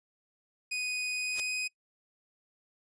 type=tone with pitch glide; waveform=sawtooth; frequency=2489 to 2503 Hz; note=D#7 to D#7; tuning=0 to +10 cents; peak=-28 dBFS; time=0.71-1.68 s; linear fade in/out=10 ms; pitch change=+10 cents; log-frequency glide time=1.12-1.52 s
type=noise with exponential growth; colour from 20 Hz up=white; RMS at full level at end=-34 dBFS; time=1.3-1.4 s; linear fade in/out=0 ms; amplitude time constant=21 ms
effects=noise-tail reverb RT60 0.1 s tail -22 dB re dry + resampled to 22050 Hz